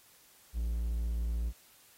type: tone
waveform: triangle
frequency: 57.3 Hz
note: A#1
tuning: 29 cents flat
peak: -28 dBFS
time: 0.53-1.53 s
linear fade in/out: 50 ms
effects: white hiss -61 dBFS RMS until 1.97 s + AAC 48 kbps